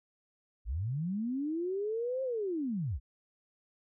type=linear two-way sweep; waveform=sine; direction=up then down; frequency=46.25 to 535 to 46.25 Hz; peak=-31 dBFS; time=0.65-3 s; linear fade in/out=50 ms; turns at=2.23 s; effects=none